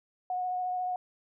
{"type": "tone with vibrato", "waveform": "sine", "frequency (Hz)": 730, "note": "F#5", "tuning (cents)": -24, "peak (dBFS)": -29, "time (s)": [0.3, 0.96], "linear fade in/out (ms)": 2, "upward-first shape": "triangle", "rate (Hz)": 14, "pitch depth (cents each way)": 17, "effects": []}